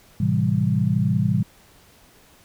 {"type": "chord", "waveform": "sine", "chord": "A minor seventh", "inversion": "none", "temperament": "equal", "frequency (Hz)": [110, 130.81, 164.81, 196], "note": ["A2", "C3", "E3", "G3"], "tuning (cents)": [0, 0, 0, 0], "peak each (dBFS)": -23, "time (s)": [0.2, 1.43], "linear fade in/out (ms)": 5, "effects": ["pink hiss -53 dBFS RMS until 2.44 s"]}